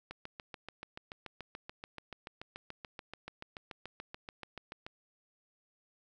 click train, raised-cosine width 0.3 ms, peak -27 dBFS, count 34, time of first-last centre 0.11-4.865 s, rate 6.94 Hz, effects none

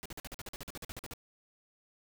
pink noise bursts, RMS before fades -43 dBFS, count 16, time 0.03-1.136 s, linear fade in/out 0 ms, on 26 ms, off 46 ms, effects none

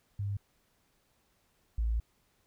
sine tone pair in turn, 100.5 / 56.11 Hz, G2 / A1, +44 / +35 cents, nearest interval minor seventh, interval 1009 cents, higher first, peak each -31 / -27 dBFS, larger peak second, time 0.19-0.37 / 1.78-2 s, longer second, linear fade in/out 5 ms, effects pink hiss -72 dBFS RMS until 2.46 s

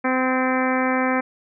harmonic tone with a mistuned harmonic, 257.6 Hz, C4, 27 cents flat, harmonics 1 / 2 / 3 / 4 / 5 / 6 / 7 / 8 / 9, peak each -22 / -25 / -27 / -28 / -29 / -30 / -30 / -31 / -32 dBFS, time 0.04-1.21 s, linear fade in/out 10 ms, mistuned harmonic 6, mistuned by +25 cents, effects none

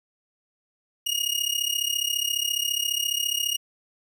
sawtooth tone with amplitude modulation, 2867 Hz, F7, 45 cents sharp, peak -17 dBFS, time 1.06-3.57 s, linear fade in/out 10 ms, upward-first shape sine, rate 34.6 Hz, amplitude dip 85%, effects none

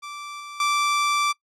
sawtooth tone with level steps, 1169 Hz, D6, 8 cents flat, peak -30 / -32 / -16 dBFS, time 0.02-1.33 s, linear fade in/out 20 ms, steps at 0.4 / 0.6 s, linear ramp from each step 2 ms, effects noise-tail reverb RT60 0.1 s tail -22 dB re dry + low-pass 8000 Hz 12 dB/octave

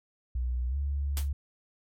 sine tone with pitch glide, 61.74 to 70.51 Hz, B1 to C#2, 0 to +30 cents, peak -27 dBFS, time 0.35-1.33 s, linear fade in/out 5 ms, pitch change +230 cents, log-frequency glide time 0.69-0.76 s
white noise with exponential decay, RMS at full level -32 dBFS, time 1.17-1.29 s, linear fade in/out 1 ms, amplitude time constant 26 ms
effects MP3 64 kbps

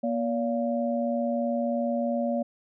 sine tone cluster, 238.5 / 574 / 697 Hz, A#3 / D5 / F5, +40 / -40 / -4 cents, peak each -27 / -28 / -34 dBFS, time 0.03-2.43 s, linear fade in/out 10 ms, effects none

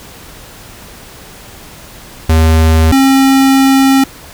square tone pair in turn, 80.2 / 269.2 Hz, E2 / C4, -47 / +49 cents, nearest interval octave + major sixth, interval 2096 cents, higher second, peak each -6 dBFS, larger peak neither, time 2.29-2.92 / 2.92-4.04 s, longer second, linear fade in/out 5 ms, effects pink hiss -34 dBFS RMS until 4.33 s

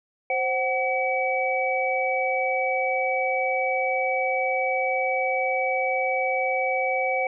sine tone cluster, 525 / 749 / 2281 Hz, C5 / F#5 / C#7, +6 / +21 / +49 cents, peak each -26 dBFS, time 0.3-7.27 s, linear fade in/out 2 ms, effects none

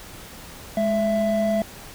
triangle tone pair together, 209.1 / 664.3 Hz, G#3 / E5, +12 / +13 cents, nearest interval octave + minor sixth, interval 2001 cents, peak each -21 / -19 dBFS, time 0.77-1.62 s, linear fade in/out 2 ms, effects pink hiss -41 dBFS RMS until 1.94 s

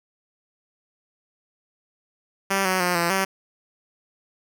5% pulse tone with pitch steps, 195.1 / 186.6 / 178.2 / 170.9 / 192.2 Hz, G3 / F#3 / F3 / F3 / G3, -8 / +15 / +35 / -37 / -34 cents, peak -9 dBFS, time 2.5-3.25 s, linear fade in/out 10 ms, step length 150 ms, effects none

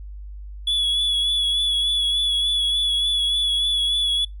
triangle tone with vibrato, 3398 Hz, G#7, 39 cents sharp, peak -17 dBFS, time 0.67-4.25 s, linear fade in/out 5 ms, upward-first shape sine, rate 3.4 Hz, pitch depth 27 cents each way, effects noise-tail reverb RT60 0.2 s tail -26 dB re dry + added 50 Hz sine -33 dBFS peak until 4.4 s

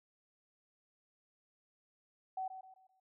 sine tone with echo, 756 Hz, F#5, 37 cents sharp, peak -36 dBFS, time 2.37-2.48 s, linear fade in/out 5 ms, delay 130 ms, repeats 4, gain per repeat -9 dB, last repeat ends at 3 s, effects none

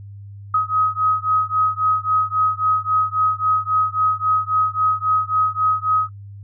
sine beating tone pair, 1263 / 1266.7 Hz, D#6 / D#6, +26 / +31 cents, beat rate 3.7 Hz, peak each -19 dBFS, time 0.54-6.09 s, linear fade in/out 5 ms, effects noise-tail reverb RT60 0.1 s tail -21 dB re dry + added 100 Hz sine -34 dBFS peak until 6.43 s

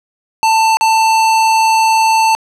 square tone with dropouts, 889 Hz, A5, 18 cents sharp, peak -9 dBFS, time 0.43-2.35 s, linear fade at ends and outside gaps 0 ms, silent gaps 0.77-0.81 s, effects low-pass 9000 Hz 12 dB/octave + 8-bit

